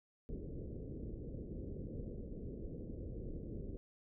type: low-pass noise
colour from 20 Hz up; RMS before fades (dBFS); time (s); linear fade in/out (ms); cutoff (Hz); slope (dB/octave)
pink; -45; 0.29-3.77; 0; 500; 48
effects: none